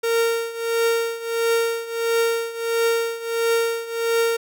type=tone with tremolo; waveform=45% pulse; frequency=461 Hz; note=A#4; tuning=19 cents flat; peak=-16 dBFS; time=0.03-4.37 s; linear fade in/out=10 ms; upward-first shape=triangle; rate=1.5 Hz; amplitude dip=85%; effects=none